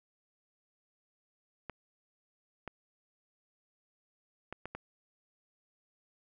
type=clicks; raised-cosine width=0.5 ms; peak=-25 dBFS; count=5; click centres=1.697 / 2.677 / 4.526 / 4.656 / 4.75 s; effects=none